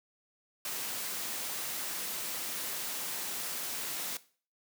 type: noise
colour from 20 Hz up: white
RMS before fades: -37 dBFS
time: 0.65-4.17 s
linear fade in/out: 2 ms
effects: noise-tail reverb RT60 0.4 s tail -17 dB re dry + high-pass 150 Hz 12 dB/octave